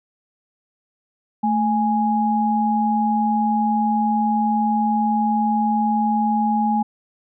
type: tone pair together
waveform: sine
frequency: 220 / 830.6 Hz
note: A3 / G#5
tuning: 0 / 0 cents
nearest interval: octave + major seventh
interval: 2300 cents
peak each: -19 dBFS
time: 1.43-6.83 s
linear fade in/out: 10 ms
effects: none